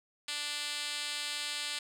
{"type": "tone with band-pass filter", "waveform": "5% pulse", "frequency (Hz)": 293.7, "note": "D4", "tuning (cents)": 0, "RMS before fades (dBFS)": -37, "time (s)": [0.28, 1.79], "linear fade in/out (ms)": 5, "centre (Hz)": 5300, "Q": 1.6, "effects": []}